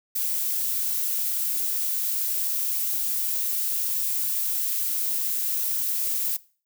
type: noise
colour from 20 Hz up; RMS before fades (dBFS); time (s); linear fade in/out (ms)
violet; -26; 0.15-6.37; 10
effects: noise-tail reverb RT60 0.4 s tail -20 dB re dry